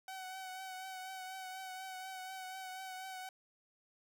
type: tone with vibrato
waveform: sawtooth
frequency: 753 Hz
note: F#5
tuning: 30 cents sharp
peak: -40 dBFS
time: 0.08-3.29 s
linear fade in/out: 2 ms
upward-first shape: triangle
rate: 4.1 Hz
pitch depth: 31 cents each way
effects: none